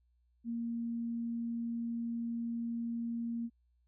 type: tone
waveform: sine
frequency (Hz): 233.1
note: A#3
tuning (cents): 0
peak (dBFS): -34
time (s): 0.44-3.5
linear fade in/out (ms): 50
effects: added 60 Hz sine -69 dBFS peak until 3.87 s